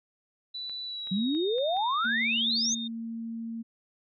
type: tone with pitch glide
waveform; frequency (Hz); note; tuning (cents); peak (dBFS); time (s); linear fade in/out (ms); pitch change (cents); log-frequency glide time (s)
sine; 3968 to 3660; B7 to A#7; +7 to -32; -34; 0.54-2.88; 10; -139; 0.85-1.53
type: clicks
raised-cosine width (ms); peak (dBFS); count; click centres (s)
0.3; -34; 6; 0.696 / 1.072 / 1.349 / 1.583 / 1.768 / 2.051
type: exponential sweep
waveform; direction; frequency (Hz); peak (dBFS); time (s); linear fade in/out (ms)
sine; up; 180 to 6670; -25; 1.11-2.75; 10
type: tone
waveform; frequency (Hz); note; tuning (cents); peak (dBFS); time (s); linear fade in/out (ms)
sine; 228.4; A#3; -35; -33; 2.04-3.63; 20
effects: none